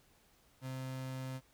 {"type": "tone", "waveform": "35% pulse", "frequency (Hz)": 130.81, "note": "C3", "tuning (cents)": 0, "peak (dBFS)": -38, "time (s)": [0.61, 1.41], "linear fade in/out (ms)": 50, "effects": ["pink hiss -68 dBFS RMS until 1.53 s"]}